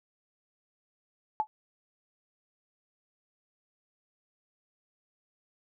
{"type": "tone with exponential decay", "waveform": "sine", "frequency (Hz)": 862, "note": "A5", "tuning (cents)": -36, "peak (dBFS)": -20, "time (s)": [1.4, 1.47], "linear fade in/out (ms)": 0, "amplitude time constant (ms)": 15, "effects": []}